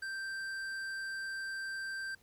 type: tone with tanh clipping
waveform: sine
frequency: 1568 Hz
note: G6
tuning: in tune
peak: -39 dBFS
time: 0.02-2.15 s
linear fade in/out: 5 ms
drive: 12 dB
effects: pink hiss -67 dBFS RMS until 2.22 s